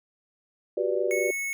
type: chord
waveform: sine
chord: G major seventh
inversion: third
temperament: just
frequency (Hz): 367.5 / 392 / 490 / 588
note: F#4 / G4 / B4 / D5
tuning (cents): -12 / 0 / -14 / +2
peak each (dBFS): -29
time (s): 0.77-1.31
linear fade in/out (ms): 5
type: tone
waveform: square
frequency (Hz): 2202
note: C#7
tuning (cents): -12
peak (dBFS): -29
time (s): 1.11-1.53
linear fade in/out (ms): 0
effects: none